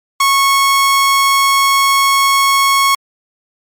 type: tone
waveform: sawtooth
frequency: 1100 Hz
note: C#6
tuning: 14 cents flat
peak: -5 dBFS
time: 0.2-2.95 s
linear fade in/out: 5 ms
effects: MP3 64 kbps